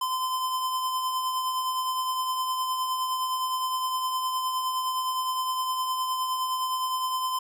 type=tone with tremolo; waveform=square; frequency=1028 Hz; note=C6; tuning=31 cents flat; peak=-25 dBFS; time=0.01-7.39 s; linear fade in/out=5 ms; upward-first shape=triangle; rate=9.7 Hz; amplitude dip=40%; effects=none